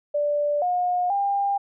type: tone with pitch steps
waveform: sine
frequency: 586 / 718 / 800 Hz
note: D5 / F5 / G5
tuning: -4 / +48 / +35 cents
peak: -20 dBFS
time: 0.14-1.58 s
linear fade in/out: 10 ms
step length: 480 ms
effects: none